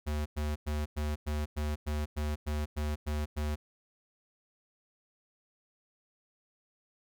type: tone bursts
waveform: square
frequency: 74.9 Hz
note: D2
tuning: 35 cents sharp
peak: -31 dBFS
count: 12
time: 0.06-3.56 s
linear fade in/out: 20 ms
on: 200 ms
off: 100 ms
effects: none